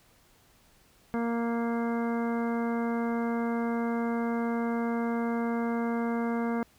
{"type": "harmonic tone", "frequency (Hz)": 233.1, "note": "A#3", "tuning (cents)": 0, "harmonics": [1, 2, 3, 4, 5, 6, 7, 9], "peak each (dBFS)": [-28, -34, -38, -40, -42, -44, -45, -47], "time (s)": [1.14, 6.63], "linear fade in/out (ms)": 0, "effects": ["pink hiss -62 dBFS RMS until 6.78 s"]}